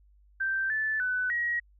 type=tone with pitch steps; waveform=sine; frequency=1564 / 1749 / 1499 / 1900 Hz; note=G6 / A6 / F#6 / A#6; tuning=-4 / -11 / +22 / +33 cents; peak=-26 dBFS; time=0.4-1.6 s; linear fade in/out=10 ms; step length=300 ms; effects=added 50 Hz sine -57 dBFS peak until 1.79 s